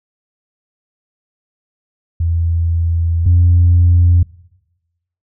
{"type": "tone pair in turn", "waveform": "sine", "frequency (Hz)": [83.7, 87.09], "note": ["E2", "F2"], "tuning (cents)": [27, -4], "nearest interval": "minor second", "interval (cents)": 69, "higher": "second", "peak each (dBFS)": [-12, -5], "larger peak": "second", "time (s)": [[2.2, 3.26], [3.26, 4.23]], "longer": "first", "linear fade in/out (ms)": 5, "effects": ["noise-tail reverb RT60 1.0 s tail -23 dB re dry", "tanh soft clip ceiling -3 dBFS"]}